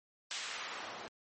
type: noise with band-pass filter sweep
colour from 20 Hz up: white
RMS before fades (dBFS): -43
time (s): 0.31-1.08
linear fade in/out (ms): 0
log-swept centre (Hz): 2900 to 500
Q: 0.77
effects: MP3 32 kbps